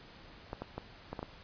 clicks, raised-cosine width 1 ms, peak -24 dBFS, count 6, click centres 0.531 / 0.62 / 0.78 / 1.13 / 1.192 / 1.229 s, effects pink hiss -54 dBFS RMS until 1.43 s + resampled to 11025 Hz

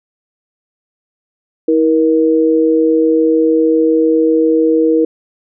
sine tone pair together, 321.2 / 474 Hz, E4 / A#4, -45 / +29 cents, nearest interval perfect fifth, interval 674 cents, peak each -11 dBFS, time 1.68-5.05 s, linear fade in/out 5 ms, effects none

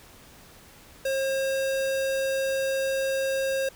square tone, 537 Hz, C5, 45 cents sharp, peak -25 dBFS, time 1.05-3.69 s, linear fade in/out 5 ms, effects pink hiss -51 dBFS RMS until 3.75 s

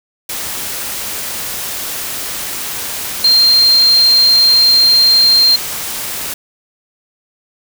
sine tone in noise, 4184 Hz, C8, 1 cent flat, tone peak -6 dBFS, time 3.24-5.56 s, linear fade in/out 5 ms, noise white, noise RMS -22 dBFS, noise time 0.29-6.34 s, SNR +13 dB, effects none

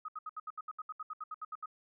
sine tone bursts, 1259 Hz, D#6, 20 cents sharp, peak -38 dBFS, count 16, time 0.05-1.659 s, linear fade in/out 5 ms, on 34 ms, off 71 ms, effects none

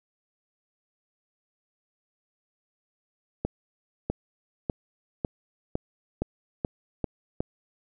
accelerating click train, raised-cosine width 2 ms, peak -13 dBFS, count 9, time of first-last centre 3.45-7.405 s, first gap 650 ms, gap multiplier 0.92, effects none

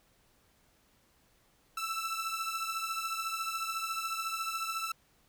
sawtooth beating tone pair, 1320 / 1334 Hz, E6 / E6, +2 / +20 cents, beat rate 14 Hz, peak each -32 / -34 dBFS, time 1.77-4.92 s, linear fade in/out 5 ms, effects pink hiss -68 dBFS RMS until 5.28 s

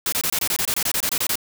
white noise bursts, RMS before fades -22 dBFS, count 15, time 0.06-1.356 s, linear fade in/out 2 ms, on 64 ms, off 24 ms, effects none

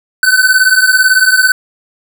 square beating tone pair, 1508 / 1526 Hz, F#6 / G6, +32 / -47 cents, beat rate 18 Hz, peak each -10 dBFS, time 0.23-1.52 s, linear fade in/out 2 ms, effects none

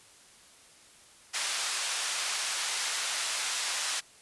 white band-pass noise, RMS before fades -32 dBFS, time 1.33-4.01 s, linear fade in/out 20 ms, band 910 to 7800 Hz, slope 12 dB/octave, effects white hiss -56 dBFS RMS until 4.21 s + resampled to 24000 Hz

